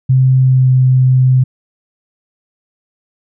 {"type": "tone with pitch glide", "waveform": "sine", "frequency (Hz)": [130.4, 128.98], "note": ["C3", "C3"], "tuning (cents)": [-5, -24], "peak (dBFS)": -6, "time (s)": [0.09, 1.44], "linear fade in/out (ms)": 10, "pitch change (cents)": -19, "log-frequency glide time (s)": [0.41, 0.71], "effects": []}